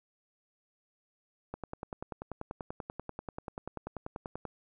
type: click train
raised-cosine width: 1 ms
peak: -24 dBFS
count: 31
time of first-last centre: 1.54-4.453 s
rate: 10.3 Hz
effects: none